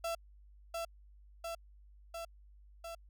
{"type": "tone with echo", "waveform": "35% pulse", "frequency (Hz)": 670, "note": "E5", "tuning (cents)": 28, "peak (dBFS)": -33, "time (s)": [0.04, 0.15], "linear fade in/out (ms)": 5, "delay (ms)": 700, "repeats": 4, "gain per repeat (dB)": -2, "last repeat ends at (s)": 2.95, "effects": ["added 50 Hz sine -56 dBFS peak until 3.09 s"]}